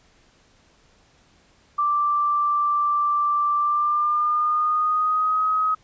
sine tone with pitch glide, 1174.7 to 1266.3 Hz, D6 to D#6, 0 to +30 cents, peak -18 dBFS, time 1.78-5.75 s, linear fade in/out 10 ms, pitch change +130 cents, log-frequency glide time 3.57-5.45 s, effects pink hiss -58 dBFS RMS until 5.83 s + resampled to 16000 Hz

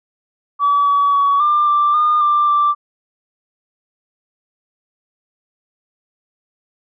sine tone with pitch steps, 1145 / 1138 / 1129 / 1192 / 1178 / 1216 / 1184 / 1174 Hz, D6 / C#6 / C#6 / D6 / D6 / D#6 / D6 / D6, -44 / +45 / +31 / +25 / +5 / -40 / +14 / -1 cents, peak -10 dBFS, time 0.59-2.75 s, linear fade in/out 50 ms, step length 270 ms, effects tanh soft clip ceiling -7 dBFS

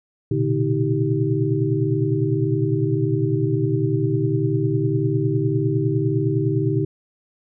sine tone cluster, 117.4 / 127.3 / 147.1 / 318.7 / 390.5 Hz, A#2 / C3 / D3 / D#4 / G4, +13 / -47 / +3 / +42 / -7 cents, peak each -24 dBFS, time 0.31-6.85 s, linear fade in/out 5 ms, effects none

